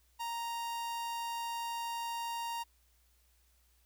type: tone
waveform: 45% pulse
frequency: 932.3 Hz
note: A#5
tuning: in tune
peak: -36 dBFS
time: 0.19-2.64 s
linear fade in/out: 20 ms
effects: added 60 Hz sine -68 dBFS peak until 3.85 s + white hiss -72 dBFS RMS until 3.85 s